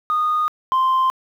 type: tone pair in turn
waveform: sine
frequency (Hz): 1232 / 1043.9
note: D#6 / C6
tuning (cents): -17 / -4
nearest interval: minor third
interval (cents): 287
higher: first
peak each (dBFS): -15 / -12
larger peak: second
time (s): 0.1-0.48 / 0.72-1.1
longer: neither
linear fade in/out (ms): 0
effects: tanh soft clip ceiling -13 dBFS + 8-bit